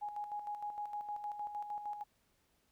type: tone with tremolo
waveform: sine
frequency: 830.6 Hz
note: G#5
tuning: in tune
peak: -37 dBFS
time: 0.01-2.04 s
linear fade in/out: 20 ms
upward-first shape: square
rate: 6.5 Hz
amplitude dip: 55%
effects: pink hiss -75 dBFS RMS until 2.71 s